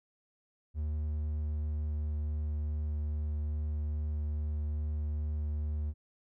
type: tone with pitch glide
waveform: triangle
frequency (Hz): 75.9 to 75.2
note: D#2 to D2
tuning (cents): -42 to +42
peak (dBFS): -29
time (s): 0.74-5.94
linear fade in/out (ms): 50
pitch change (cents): -16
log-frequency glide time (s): 0.91-2.35
effects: none